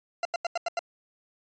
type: tone bursts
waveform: 40% pulse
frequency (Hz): 688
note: F5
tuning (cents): -26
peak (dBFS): -25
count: 6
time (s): 0.23-0.792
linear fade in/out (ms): 2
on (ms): 22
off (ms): 86
effects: resampled to 16000 Hz